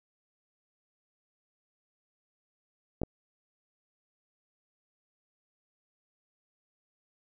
clicks, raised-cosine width 2 ms, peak -18 dBFS, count 2, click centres 3.017 / 3.034 s, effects none

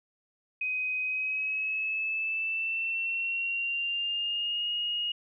sine tone with pitch glide, 2513 to 2870 Hz, D#7 to F7, +17 to +47 cents, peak -28 dBFS, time 0.61-5.12 s, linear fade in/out 5 ms, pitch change +230 cents, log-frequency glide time 1.01-4.7 s, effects none

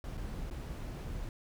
brown noise with dropouts, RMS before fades -40 dBFS, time 0.04-1.29 s, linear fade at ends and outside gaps 1 ms, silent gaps 0.172-0.176 / 0.501-0.51 s, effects none

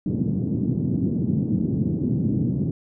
pink band-pass noise, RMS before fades -23 dBFS, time 0.06-2.71 s, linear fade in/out 2 ms, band 120 to 280 Hz, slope 24 dB/octave, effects none

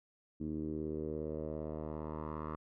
10% pulse tone with low-pass filter sweep, 77.3 Hz, D#2, 11 cents flat, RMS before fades -40 dBFS, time 0.4-2.56 s, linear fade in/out 10 ms, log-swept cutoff 280 to 1200 Hz, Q 3.1, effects none

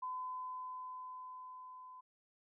sine tone with level ramp, 1015 Hz, B5, 47 cents sharp, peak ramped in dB -38 to -51 dBFS, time 0.02-2.01 s, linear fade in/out 10 ms, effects none

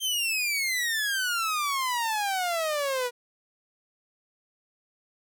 sawtooth exponential sweep, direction down, 3180 to 479 Hz, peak -22 dBFS, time 0-3.11 s, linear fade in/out 50 ms, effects none

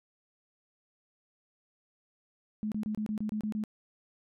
sine tone bursts, 213.4 Hz, G#3, 47 cents sharp, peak -30 dBFS, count 9, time 2.63-3.638 s, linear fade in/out 0 ms, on 88 ms, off 27 ms, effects none

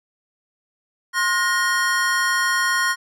square tone cluster, 1063 / 1438 / 1865 Hz, C6 / F#6 / A#6, +27 / -50 / 0 cents, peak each -24 / -23 / -22 dBFS, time 1.13-2.96 s, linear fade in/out 50 ms, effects low-pass 11000 Hz 12 dB/octave

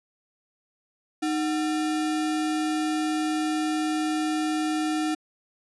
sine tone with sample-and-hold, 309.3 Hz, D#4, 10 cents flat, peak -23 dBFS, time 1.22-5.15 s, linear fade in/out 10 ms, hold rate 1050 Hz, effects resampled to 24000 Hz

